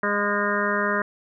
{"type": "harmonic tone with a mistuned harmonic", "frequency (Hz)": 204.9, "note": "G#3", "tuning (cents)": -23, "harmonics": [1, 2, 3, 5, 6, 7, 8, 9], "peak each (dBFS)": [-29, -29, -29, -29, -29, -29, -29, -29], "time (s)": [0.03, 1.02], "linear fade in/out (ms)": 2, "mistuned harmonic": 8, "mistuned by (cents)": -20, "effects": []}